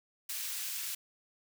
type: high-pass noise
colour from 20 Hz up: white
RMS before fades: -38 dBFS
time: 0.29-0.95 s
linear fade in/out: 5 ms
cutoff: 1900 Hz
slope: 12 dB/octave
effects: none